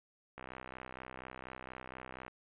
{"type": "click train", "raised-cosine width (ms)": 0.5, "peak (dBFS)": -30, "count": 123, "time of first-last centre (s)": [0.38, 2.28], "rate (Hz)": 64.2, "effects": ["resampled to 8000 Hz"]}